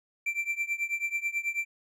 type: tone with tremolo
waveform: triangle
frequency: 2349 Hz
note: D7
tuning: in tune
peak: -23 dBFS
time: 0.26-1.65 s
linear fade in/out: 5 ms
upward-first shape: triangle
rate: 9.2 Hz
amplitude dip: 95%
effects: none